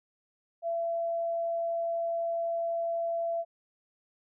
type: tone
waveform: sine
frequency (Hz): 673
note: E5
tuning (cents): +36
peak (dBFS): -28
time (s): 0.62-3.45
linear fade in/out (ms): 50
effects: none